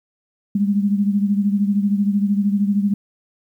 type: beating tone pair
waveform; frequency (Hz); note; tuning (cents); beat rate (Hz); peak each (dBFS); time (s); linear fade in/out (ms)
sine; 200.3 / 213.3; G3 / G#3; +38 / +46; 13; -16 / -22; 0.55-2.94; 5
effects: 9-bit